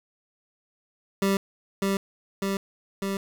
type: tone with echo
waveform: 25% pulse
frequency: 196 Hz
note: G3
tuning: in tune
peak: -17 dBFS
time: 1.22-1.37 s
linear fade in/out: 2 ms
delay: 600 ms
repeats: 3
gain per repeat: -2 dB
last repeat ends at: 3.17 s
effects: 8-bit